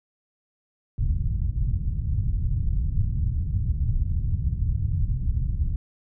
white low-pass noise, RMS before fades -24 dBFS, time 0.98-5.76 s, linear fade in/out 2 ms, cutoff 110 Hz, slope 24 dB/octave, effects none

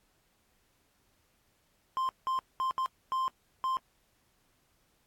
triangle tone bursts at uneven times, 1046.5 Hz, C6, in tune, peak -26 dBFS, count 6, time 1.97-2.09 / 2.27-2.39 / 2.6-2.71 / 2.78-2.86 / 3.12-3.28 / 3.64-3.77 s, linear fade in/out 0 ms, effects pink hiss -71 dBFS RMS until 5.06 s + AAC 64 kbps

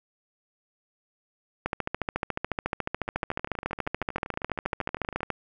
two click trains, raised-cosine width 0.5 ms, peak -21 / -12 dBFS, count 28 / 52, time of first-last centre 3.08-5.206 / 1.66-5.303 s, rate 12.7 / 14 Hz, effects none

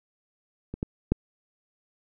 clicks, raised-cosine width 3 ms, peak -21 / -15 / -8 dBFS, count 3, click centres 0.74 / 0.829 / 1.12 s, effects none

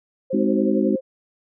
sine tone with tremolo, 528 Hz, C5, 16 cents sharp, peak -22 dBFS, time 0.3-1.01 s, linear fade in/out 10 ms, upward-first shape triangle, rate 11 Hz, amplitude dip 85%
sine chord, Ab dominant seventh, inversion none, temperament just, 207.7 / 259.6 / 311.5 / 373.8 Hz, Ab3 / C4 / Eb4 / Gb4, 0 / -13 / +2 / +18 cents, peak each -21 / -23 / -23 / -23 dBFS, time 0.33-0.96 s, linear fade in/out 5 ms
effects none

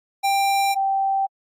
square / sine tone pair in turn, 790 / 780 Hz, G5 / G5, +13 / -9 cents, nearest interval unison, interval 22 cents, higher first, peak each -18 dBFS, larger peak neither, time 0.23-0.75 / 0.75-1.27 s, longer neither, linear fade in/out 20 ms, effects AAC 48 kbps

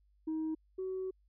sine tone pair in turn, 316.1 / 375.9 Hz, D#4 / F#4, +27 / +27 cents, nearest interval minor third, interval 300 cents, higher second, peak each -31 / -34 dBFS, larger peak first, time 0.27-0.55 / 0.78-1.11 s, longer second, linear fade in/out 10 ms, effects tanh soft clip ceiling -31 dBFS + added 50 Hz sine -66 dBFS peak until 1.28 s

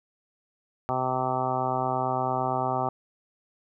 harmonic tone, 128.8 Hz, C3, 27 cents flat, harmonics 1 / 2 / 3 / 4 / 5 / 6 / 7 / 8 / 9 / 10, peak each -34 / -36 / -35 / -38 / -32 / -29 / -32 / -41 / -33 / -39 dBFS, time 0.89-2.89 s, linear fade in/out 0 ms, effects none

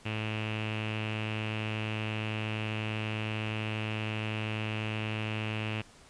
sawtooth tone with low-pass filter, 108.5 Hz, A2, 24 cents flat, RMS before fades -34 dBFS, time 0.05-5.82 s, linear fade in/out 10 ms, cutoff 2700 Hz, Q 6.8, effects pink hiss -56 dBFS RMS until 6.09 s + resampled to 22050 Hz

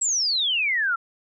sine exponential sweep, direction down, 7870 to 1326 Hz, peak -20 dBFS, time 0.01-0.96 s, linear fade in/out 10 ms, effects none

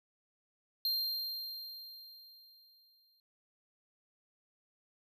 square tone with exponential decay, 4186 Hz, C8, in tune, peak -30 dBFS, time 0.85-3.2 s, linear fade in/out 1 ms, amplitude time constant 510 ms, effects none

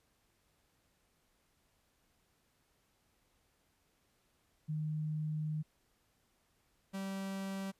sine / 45% pulse tone pair in turn, 153.9 / 193.9 Hz, D#3 / G3, -19 / -19 cents, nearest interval major third, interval 400 cents, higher second, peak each -34 / -38 dBFS, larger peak first, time 4.68-5.63 / 6.93-7.72 s, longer first, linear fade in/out 20 ms, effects pink hiss -75 dBFS RMS until 7.79 s + resampled to 32000 Hz

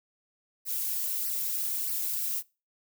violet noise with flanger, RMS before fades -31 dBFS, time 0.65-2.43 s, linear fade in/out 50 ms, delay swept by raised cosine 0.28 to 4.58 ms, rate 1.6 Hz, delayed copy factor -0.8, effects noise-tail reverb RT60 0.3 s tail -23 dB re dry

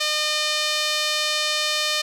sawtooth tone with band-pass filter, 607 Hz, D#5, 43 cents flat, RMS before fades -23 dBFS, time 0-2.02 s, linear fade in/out 10 ms, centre 4200 Hz, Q 1.4, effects none

